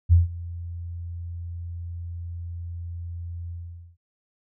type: tone with ADSR envelope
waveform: sine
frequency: 85.7 Hz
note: F2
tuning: 32 cents flat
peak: -10 dBFS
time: 0.09-3.97 s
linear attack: 35 ms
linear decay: 150 ms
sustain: -21 dB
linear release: 470 ms
effects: none